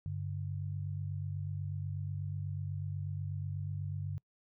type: tone pair together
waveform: sine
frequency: 97 / 145.16 Hz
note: G2 / D3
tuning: -18 / -20 cents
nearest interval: perfect fifth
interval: 698 cents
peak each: -37 / -39 dBFS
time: 0.06-4.18 s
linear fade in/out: 0 ms
effects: noise-tail reverb RT60 0.1 s tail -26 dB re dry